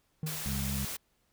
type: tone with exponential decay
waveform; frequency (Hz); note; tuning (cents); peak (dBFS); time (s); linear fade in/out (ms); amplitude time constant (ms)
triangle; 155.56; D#3; 0; -28; 0.23-0.59; 2; 78
type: noise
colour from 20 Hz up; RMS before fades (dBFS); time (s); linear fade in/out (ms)
white; -38; 0.26-0.97; 10
type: harmonic tone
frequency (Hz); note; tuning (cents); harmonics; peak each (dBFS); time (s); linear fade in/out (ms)
67.6; C#2; -43; 1 / 2 / 3; -36 / -36 / -36; 0.46-0.85; 0
effects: pink hiss -73 dBFS RMS until 1.32 s